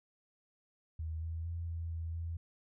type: tone with pitch steps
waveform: sine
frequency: 79.9 / 81.9 / 84.4 / 83.2 / 82.3 / 83.4 Hz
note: D#2 / E2 / E2 / E2 / E2 / E2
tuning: +47 / -11 / +41 / +17 / -2 / +21 cents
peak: -36 dBFS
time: 0.99-2.37 s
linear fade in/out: 5 ms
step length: 230 ms
effects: none